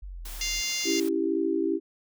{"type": "exponential two-way sweep", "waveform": "sine", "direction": "down then up", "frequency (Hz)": [49.7, 38.89, 42.1], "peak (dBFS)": -36, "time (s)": [0.02, 0.61], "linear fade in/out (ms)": 10, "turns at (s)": 0.29}
{"type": "noise", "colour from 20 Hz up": "white", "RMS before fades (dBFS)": -42, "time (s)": [0.25, 1.09], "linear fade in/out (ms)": 5}
{"type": "harmonic tone", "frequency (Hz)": 698.5, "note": "F5", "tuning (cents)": 0, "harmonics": [3, 4, 5, 6, 7, 8, 9, 10], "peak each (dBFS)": [-35, -35, -38, -38, -34, -37, -34, -39], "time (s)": [0.41, 1], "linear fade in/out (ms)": 2}
{"type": "chord", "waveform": "sine", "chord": "C# diminished", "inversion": "none", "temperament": "equal", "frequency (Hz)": [277.2, 329.6, 392], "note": ["C#4", "E4", "G4"], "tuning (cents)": [0, 0, 0], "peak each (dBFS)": [-31, -26, -28], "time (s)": [0.84, 1.8], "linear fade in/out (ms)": 50}
{"effects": []}